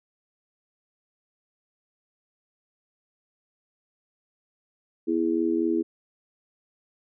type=tone with amplitude modulation; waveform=sine; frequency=329.6 Hz; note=E4; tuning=in tune; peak=-17 dBFS; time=5.07-5.83 s; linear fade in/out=20 ms; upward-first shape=sine; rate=84.2 Hz; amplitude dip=100%; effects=none